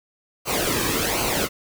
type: noise with flanger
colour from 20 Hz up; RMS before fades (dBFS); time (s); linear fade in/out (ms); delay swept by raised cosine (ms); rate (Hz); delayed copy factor
pink; -23; 0.45-1.49; 50; 0.56 to 1.46; 1.3; -0.65
effects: none